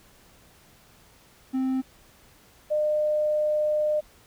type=tone pair in turn; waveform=triangle / sine; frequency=261.6 / 605.2 Hz; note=C4 / D#5; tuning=0 / -48 cents; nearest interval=octave + minor third; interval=1452 cents; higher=second; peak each=-21 dBFS; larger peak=neither; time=1.53-1.82 / 2.7-4.01 s; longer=second; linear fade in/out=20 ms; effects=pink hiss -56 dBFS RMS until 4.26 s